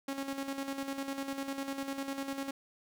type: tone with tremolo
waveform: sawtooth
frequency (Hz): 274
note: C#4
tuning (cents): -20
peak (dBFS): -30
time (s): 0.08-2.51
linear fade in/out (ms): 5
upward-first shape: square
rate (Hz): 10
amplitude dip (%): 55
effects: none